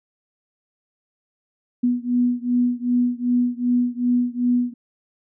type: beating tone pair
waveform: sine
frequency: 243.8 / 246.4 Hz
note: B3 / B3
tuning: -22 / -4 cents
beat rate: 2.6 Hz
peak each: -20 / -21 dBFS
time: 1.83-4.74 s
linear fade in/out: 10 ms
effects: none